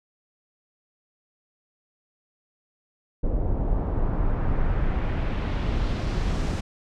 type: noise with low-pass filter sweep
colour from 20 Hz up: brown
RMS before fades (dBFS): -24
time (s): 3.23-6.61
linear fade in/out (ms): 10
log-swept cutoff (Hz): 560 to 7500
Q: 1.1
effects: none